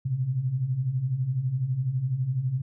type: beating tone pair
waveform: sine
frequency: 120.5 / 132.5 Hz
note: B2 / C3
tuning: -42 / +22 cents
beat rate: 12 Hz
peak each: -31 / -25 dBFS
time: 0.05-2.62 s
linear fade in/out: 10 ms
effects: none